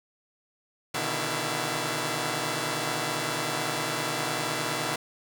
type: tone cluster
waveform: 5% pulse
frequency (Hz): 123 / 147.3 / 157.1 / 329.5 / 679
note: B2 / D3 / D#3 / E4 / F5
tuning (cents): -7 / +6 / +17 / -1 / -49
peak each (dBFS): -23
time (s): 0.94-4.96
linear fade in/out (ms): 5
effects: none